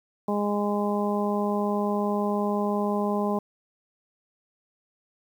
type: harmonic tone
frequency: 205.7 Hz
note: G#3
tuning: 16 cents flat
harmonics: 1 / 2 / 3 / 4 / 5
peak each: -26 / -29 / -31 / -32 / -33 dBFS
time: 0.28-3.39 s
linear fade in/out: 5 ms
effects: 9-bit